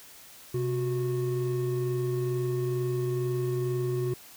triangle tone pair together, 129.1 / 365.1 Hz, C3 / F#4, -23 / -23 cents, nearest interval octave + tritone, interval 1800 cents, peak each -27 dBFS, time 0.54-4.14 s, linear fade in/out 5 ms, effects white hiss -50 dBFS RMS until 4.36 s

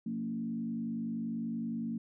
sine tone with frequency modulation, 228.2 Hz, A#3, 37 cents flat, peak -33 dBFS, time 0.06-1.98 s, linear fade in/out 5 ms, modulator 50.5 Hz, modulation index 0.82, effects none

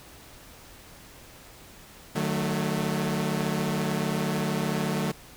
sawtooth chord, D# diminished, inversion none, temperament equal with one note detuned, 151.57 / 185 / 220 Hz, D#3 / F#3 / A3, -45 / 0 / 0 cents, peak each -26 dBFS, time 2.15-5.12 s, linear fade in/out 10 ms, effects pink hiss -49 dBFS RMS until 5.36 s

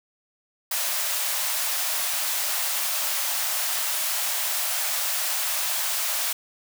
white high-pass noise, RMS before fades -26 dBFS, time 0.71-6.33 s, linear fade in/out 5 ms, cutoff 560 Hz, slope 96 dB/octave, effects none

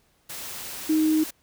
sine tone in noise, 312.4 Hz, D#4, 7 cents sharp, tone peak -18 dBFS, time 0.89-1.24 s, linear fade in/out 10 ms, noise white, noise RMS -36 dBFS, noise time 0.29-1.31 s, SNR +15 dB, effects pink hiss -65 dBFS RMS until 1.42 s

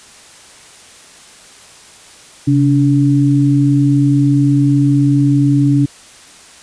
sine tone pair together, 135.3 / 286.7 Hz, C#3 / D4, -42 / -42 cents, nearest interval octave + minor second, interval 1300 cents, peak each -11 dBFS, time 2.47-5.86 s, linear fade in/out 10 ms, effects white hiss -40 dBFS RMS until 6.62 s + resampled to 22050 Hz

